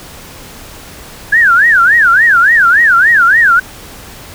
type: tone with vibrato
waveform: sine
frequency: 1608 Hz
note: G6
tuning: 44 cents sharp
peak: -4 dBFS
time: 1.32-3.6 s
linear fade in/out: 10 ms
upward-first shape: sine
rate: 3.5 Hz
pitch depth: 290 cents each way
effects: pink hiss -32 dBFS RMS until 4.34 s